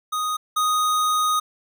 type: tone pair in turn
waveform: square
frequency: 1244.5 / 1244.5 Hz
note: D#6 / D#6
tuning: 0 / 0 cents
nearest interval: unison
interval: 0 cents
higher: neither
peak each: -23 / -19 dBFS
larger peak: second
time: 0.12-0.37 / 0.56-1.4 s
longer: second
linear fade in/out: 10 ms
effects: none